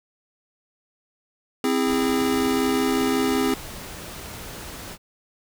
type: chord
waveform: square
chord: C augmented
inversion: none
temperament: just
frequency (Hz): 261.6 / 327 / 408.8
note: C4 / E4 / G#4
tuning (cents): 0 / -14 / -27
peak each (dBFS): -23 / -28 / -25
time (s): 1.64-3.54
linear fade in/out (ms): 2
type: noise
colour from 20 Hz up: pink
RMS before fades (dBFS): -37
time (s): 1.85-4.98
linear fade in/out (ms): 50
effects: none